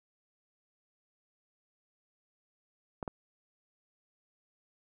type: clicks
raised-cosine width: 1 ms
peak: -22 dBFS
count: 2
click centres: 3.028 / 3.078 s
effects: none